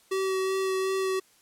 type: tone with vibrato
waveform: square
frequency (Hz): 381.1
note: G4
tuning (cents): -49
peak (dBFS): -26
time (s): 0.11-1.2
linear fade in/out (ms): 10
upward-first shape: sine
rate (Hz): 2.7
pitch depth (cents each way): 12
effects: white hiss -61 dBFS RMS until 1.41 s + low-pass 12000 Hz 12 dB/octave